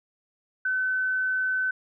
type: tone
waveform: sine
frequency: 1518 Hz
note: F#6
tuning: 44 cents sharp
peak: -23 dBFS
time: 0.65-1.71 s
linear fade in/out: 5 ms
effects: none